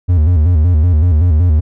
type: tone with vibrato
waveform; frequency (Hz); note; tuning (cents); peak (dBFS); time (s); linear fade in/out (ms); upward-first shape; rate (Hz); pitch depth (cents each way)
triangle; 82.4; E2; 0; -5; 0.08-1.61; 20; square; 5.3; 130
effects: none